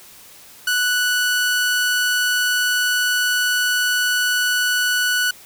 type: tone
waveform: sawtooth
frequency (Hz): 1480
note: F#6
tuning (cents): 0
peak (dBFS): -13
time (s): 0.67-5.31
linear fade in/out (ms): 5
effects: white hiss -44 dBFS RMS until 5.45 s